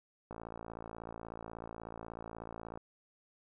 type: click train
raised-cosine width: 1 ms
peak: -30 dBFS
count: 140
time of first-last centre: 0.31-2.775 s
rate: 56.4 Hz
effects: none